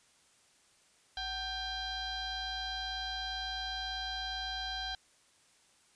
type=tone with frequency modulation; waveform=sine; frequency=2386 Hz; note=D7; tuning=27 cents sharp; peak=-35 dBFS; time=1.17-4.95 s; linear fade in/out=2 ms; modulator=815 Hz; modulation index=2.6; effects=white hiss -66 dBFS RMS until 5.95 s + resampled to 22050 Hz